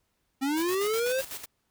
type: linear sweep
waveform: square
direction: up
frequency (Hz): 261.6 to 541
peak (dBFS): -26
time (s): 0.41-1.22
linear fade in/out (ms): 20
type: noise with tremolo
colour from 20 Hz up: white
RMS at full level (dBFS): -37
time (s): 0.56-1.46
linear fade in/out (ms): 20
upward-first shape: square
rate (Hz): 8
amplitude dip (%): 65
effects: pink hiss -75 dBFS RMS until 1.7 s